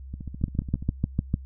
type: two click trains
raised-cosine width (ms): 5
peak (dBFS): -10 / -23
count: 7 / 12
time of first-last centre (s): 0.44-1.341 / 0.14-0.893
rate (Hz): 6.66 / 14.6
effects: noise-tail reverb RT60 0.1 s tail -26 dB re dry + added 66 Hz sine -38 dBFS peak until 1.45 s